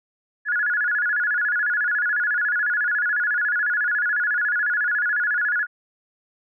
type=tone with vibrato; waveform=sine; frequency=1568 Hz; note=G6; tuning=in tune; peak=-19 dBFS; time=0.45-5.67 s; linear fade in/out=50 ms; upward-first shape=square; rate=14 Hz; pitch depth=140 cents each way; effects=none